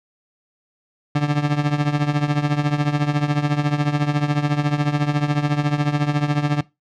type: tone with tremolo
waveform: 30% pulse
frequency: 146.83 Hz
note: D3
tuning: in tune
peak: -11 dBFS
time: 1.15-6.61 s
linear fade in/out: 5 ms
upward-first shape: triangle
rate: 14 Hz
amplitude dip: 80%
effects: noise-tail reverb RT60 0.2 s tail -20 dB re dry + low-pass 4000 Hz 12 dB/octave